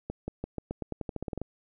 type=accelerating click train; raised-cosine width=2 ms; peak=-20 dBFS; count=15; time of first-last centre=0.1-1.416 s; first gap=180 ms; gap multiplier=0.89; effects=none